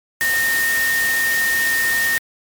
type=tone in noise; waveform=sine; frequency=1837 Hz; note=A#6; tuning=26 cents flat; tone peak=-16 dBFS; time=0.21-2.18 s; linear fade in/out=0 ms; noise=white; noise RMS=-24 dBFS; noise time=0.21-2.18 s; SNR=+5 dB; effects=MP3 96 kbps